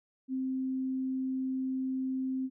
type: tone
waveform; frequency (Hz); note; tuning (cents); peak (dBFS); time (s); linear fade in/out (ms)
sine; 261.6; C4; 0; -30; 0.28-2.5; 50
effects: none